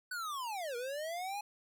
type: linear two-way sweep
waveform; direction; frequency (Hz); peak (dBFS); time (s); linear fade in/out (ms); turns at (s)
square; down then up; 1513 to 466.2 to 839; -38; 0.11-1.41; 5; 0.76
effects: none